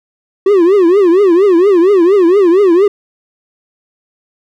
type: tone with vibrato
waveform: triangle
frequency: 371 Hz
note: F#4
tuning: 5 cents sharp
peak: -3 dBFS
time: 0.46-2.88 s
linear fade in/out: 5 ms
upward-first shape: triangle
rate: 4.3 Hz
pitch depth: 230 cents each way
effects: none